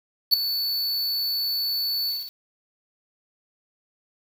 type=tone with ADSR envelope; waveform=square; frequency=4468 Hz; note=C#8; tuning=13 cents sharp; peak=-11 dBFS; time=0.31-2.32 s; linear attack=26 ms; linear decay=6 ms; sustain=-13 dB; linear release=240 ms; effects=7-bit